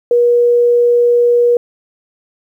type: tone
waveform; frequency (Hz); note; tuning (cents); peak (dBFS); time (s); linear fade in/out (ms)
sine; 480; B4; -49; -7; 0.11-1.57; 2
effects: 8-bit